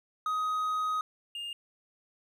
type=tone pair in turn; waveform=triangle; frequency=1256 / 2820 Hz; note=D#6 / F7; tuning=+16 / +16 cents; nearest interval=octave + major second; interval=1400 cents; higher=second; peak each=-26 / -34 dBFS; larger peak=first; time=0.26-1.01 / 1.35-1.53 s; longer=first; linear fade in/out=2 ms; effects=none